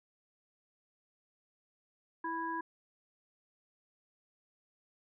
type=harmonic tone; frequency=329.6 Hz; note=E4; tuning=in tune; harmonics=1 / 3 / 5; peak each=-41 / -36 / -42 dBFS; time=2.24-2.61 s; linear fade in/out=5 ms; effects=none